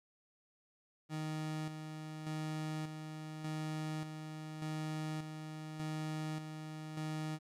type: tone with tremolo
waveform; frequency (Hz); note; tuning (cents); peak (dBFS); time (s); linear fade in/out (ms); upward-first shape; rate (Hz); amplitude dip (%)
30% pulse; 155.4; D#3; -2; -35; 1.09-7.39; 50; square; 0.85; 50
effects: low-pass 10000 Hz 12 dB/octave + 12-bit